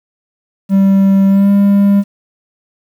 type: tone with pitch glide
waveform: triangle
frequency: 194.8 to 200.3 Hz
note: G3 to G3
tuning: -11 to +38 cents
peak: -4 dBFS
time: 0.69-2.04 s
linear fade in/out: 50 ms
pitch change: +49 cents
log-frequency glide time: 1.28-1.51 s
effects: 7-bit